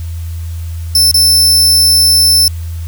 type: tone with dropouts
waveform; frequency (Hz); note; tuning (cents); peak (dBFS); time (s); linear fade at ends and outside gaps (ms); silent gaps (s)
sawtooth; 5300; E8; +9; -3; 0.95-2.48; 2; 1.114-1.142
effects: added 83 Hz sine -18 dBFS peak until 2.87 s + white hiss -39 dBFS RMS until 2.87 s